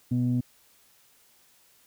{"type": "tone pair together", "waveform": "sine", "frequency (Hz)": [123.47, 246.9], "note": ["B2", "B3"], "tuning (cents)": [0, 0], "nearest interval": "octave", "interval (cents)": 1200, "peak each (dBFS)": -24, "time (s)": [0.11, 0.41], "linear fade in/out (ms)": 10, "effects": ["tanh soft clip ceiling -17 dBFS", "white hiss -61 dBFS RMS until 1.86 s"]}